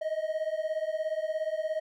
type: beating tone pair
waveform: triangle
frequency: 620 / 637 Hz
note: D#5 / D#5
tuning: -6 / +41 cents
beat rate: 17 Hz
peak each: -30 dBFS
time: 0.01-1.8 s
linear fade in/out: 10 ms
effects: none